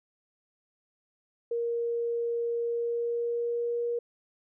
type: tone with pitch glide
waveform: sine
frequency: 469.1 to 474.3 Hz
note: A#4 to A#4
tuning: +11 to +30 cents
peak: -27 dBFS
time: 1.51-3.99 s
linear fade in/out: 5 ms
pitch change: +19 cents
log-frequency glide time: 2.61-3.86 s
effects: none